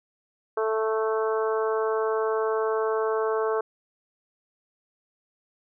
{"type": "harmonic tone", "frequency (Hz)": 220, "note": "A3", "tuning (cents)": 0, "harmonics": [2, 3, 4, 5, 6, 7], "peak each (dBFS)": [-24, -32, -34, -32, -35, -39], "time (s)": [0.57, 3.61], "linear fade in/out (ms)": 5, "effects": []}